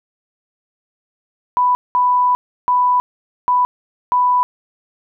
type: tone bursts at uneven times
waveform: sine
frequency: 991 Hz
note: B5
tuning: 6 cents sharp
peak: -11 dBFS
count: 5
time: 1.57-1.75 / 1.95-2.35 / 2.68-3 / 3.48-3.65 / 4.12-4.43 s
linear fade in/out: 0 ms
effects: none